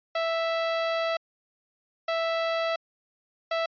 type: tone bursts at uneven times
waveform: sawtooth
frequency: 659.3 Hz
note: E5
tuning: in tune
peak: -21 dBFS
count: 3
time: 0.15-1.17 / 2.08-2.76 / 3.51-3.66 s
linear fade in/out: 5 ms
effects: resampled to 11025 Hz